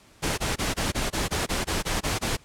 pink noise bursts, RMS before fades -26 dBFS, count 12, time 0.22-2.371 s, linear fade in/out 20 ms, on 160 ms, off 21 ms, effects pink hiss -55 dBFS RMS until 2.44 s + low-pass 10000 Hz 12 dB/octave

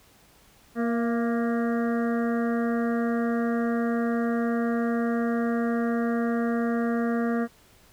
harmonic tone with a mistuned harmonic, 234.3 Hz, A#3, 9 cents sharp, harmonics 1 / 2 / 3 / 5 / 6 / 7 / 8, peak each -24 / -30 / -34 / -38 / -40 / -41 / -42 dBFS, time 0.75-7.48 s, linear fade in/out 50 ms, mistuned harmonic 3, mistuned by -37 cents, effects pink hiss -57 dBFS RMS until 7.92 s

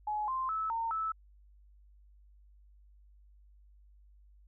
sine tone with pitch steps, 845 / 1046 / 1304 / 913 / 1309 Hz, G#5 / C6 / E6 / A#5 / E6, +30 / -1 / -19 / -36 / -13 cents, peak -31 dBFS, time 0.07-1.12 s, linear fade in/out 5 ms, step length 210 ms, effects added 50 Hz sine -57 dBFS peak until 4.47 s

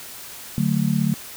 sine chord, D major, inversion none, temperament just, 146.83 / 183.54 / 220.2 Hz, D3 / F#3 / A3, 0 / -14 / +2 cents, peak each -22 dBFS, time 0.58-1.14 s, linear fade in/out 0 ms, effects white hiss -38 dBFS RMS until 1.36 s

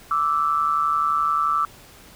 sine tone pair together, 1167.1 / 1318.5 Hz, D6 / E6, -11 / 0 cents, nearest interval major second, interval 211 cents, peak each -21 dBFS, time 0.11-1.65 s, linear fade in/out 2 ms, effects pink hiss -47 dBFS RMS until 2.15 s

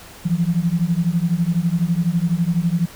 sine beating tone pair, 164.81 / 176.81 Hz, E3 / F3, 0 / +22 cents, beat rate 12 Hz, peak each -19 dBFS, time 0.25-2.86 s, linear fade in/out 10 ms, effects pink hiss -41 dBFS RMS until 2.95 s

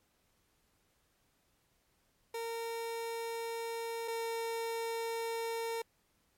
30% pulse tone pair in turn, 460 / 458 Hz, A#4 / A#4, -23 / -31 cents, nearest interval unison, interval 8 cents, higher first, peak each -34 / -32 dBFS, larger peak second, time 2.34-4.08 / 4.08-5.82 s, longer neither, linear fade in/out 5 ms, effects pink hiss -74 dBFS RMS until 6.37 s + MP3 64 kbps

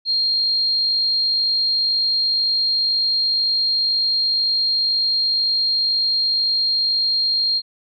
sine tone, 4217 Hz, C8, 13 cents sharp, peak -16 dBFS, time 0.05-7.62 s, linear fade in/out 50 ms, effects none

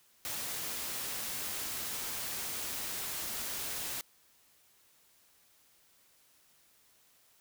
white noise, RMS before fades -38 dBFS, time 0.25-4.01 s, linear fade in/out 0 ms, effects white hiss -66 dBFS RMS until 7.4 s

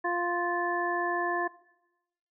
harmonic tone, 349.2 Hz, F4, in tune, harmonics 1 / 2 / 3 / 5, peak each -32 / -32 / -32 / -32 dBFS, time 0.04-1.48 s, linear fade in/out 10 ms, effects noise-tail reverb RT60 0.9 s tail -19 dB re dry

